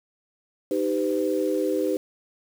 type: chord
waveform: sine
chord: Eb augmented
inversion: none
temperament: equal with one note detuned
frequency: 311.1 / 392 / 506.3 Hz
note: Eb4 / G4 / B4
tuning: 0 / 0 / +43 cents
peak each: -26 dBFS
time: 0.71-1.97 s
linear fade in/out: 2 ms
effects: 7-bit